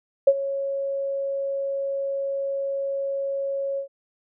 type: tone with ADSR envelope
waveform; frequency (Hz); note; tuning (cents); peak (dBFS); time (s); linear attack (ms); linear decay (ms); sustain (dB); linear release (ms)
sine; 551; C#5; -11; -9; 0.27-3.88; 7; 52; -15; 100
effects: none